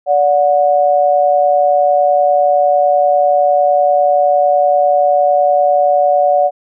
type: tone pair together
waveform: sine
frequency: 579.4 / 730 Hz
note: D5 / F#5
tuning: -24 / -24 cents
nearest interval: major third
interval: 400 cents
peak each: -11 dBFS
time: 0.06-6.51 s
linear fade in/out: 50 ms
effects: none